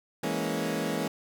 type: chord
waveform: 20% pulse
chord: A# half-diminished seventh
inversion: second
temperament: equal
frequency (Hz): 164.81 / 207.7 / 233.1 / 277.2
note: E3 / G#3 / A#3 / C#4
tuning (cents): 0 / 0 / 0 / 0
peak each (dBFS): -29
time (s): 0.23-1.08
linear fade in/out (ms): 5
effects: none